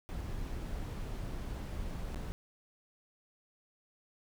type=noise with dropouts; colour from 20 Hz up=brown; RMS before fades=-39 dBFS; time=0.09-2.32 s; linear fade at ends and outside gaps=0 ms; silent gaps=2.145-2.159 s; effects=none